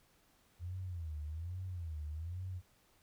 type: tone with vibrato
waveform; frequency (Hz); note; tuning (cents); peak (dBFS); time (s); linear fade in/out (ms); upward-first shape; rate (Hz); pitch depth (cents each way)
sine; 83.6; E2; +25; -39; 0.59-2.62; 50; sine; 1.2; 190
effects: pink hiss -70 dBFS RMS until 3.02 s